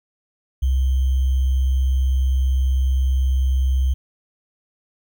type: tone with sample-and-hold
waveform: sine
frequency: 65.41 Hz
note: C2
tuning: in tune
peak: -15 dBFS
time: 0.62-3.94 s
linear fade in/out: 10 ms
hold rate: 3150 Hz
effects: none